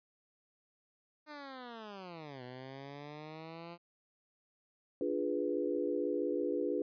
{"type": "linear two-way sweep", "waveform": "10% pulse", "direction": "down then up", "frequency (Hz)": [306.3, 123.47, 173.3], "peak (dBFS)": -37, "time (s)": [1.26, 3.78], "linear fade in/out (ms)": 50, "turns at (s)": 2.43}
{"type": "chord", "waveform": "sine", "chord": "D diminished seventh", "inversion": "none", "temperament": "equal", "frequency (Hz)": [293.7, 349.2, 415.3, 493.9], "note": ["D4", "F4", "Ab4", "Cb5"], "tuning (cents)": [0, 0, 0, 0], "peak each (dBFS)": -37, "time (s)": [5.01, 6.82], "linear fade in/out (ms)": 2}
{"effects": ["resampled to 11025 Hz"]}